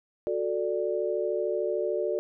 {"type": "chord", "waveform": "sine", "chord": "D major", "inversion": "first", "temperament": "just", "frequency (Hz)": [367.1, 440.5, 587.3], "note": ["F#4", "A4", "D5"], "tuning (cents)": [-14, 2, 0], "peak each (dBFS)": -30, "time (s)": [0.27, 2.19], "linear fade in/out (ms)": 0, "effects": []}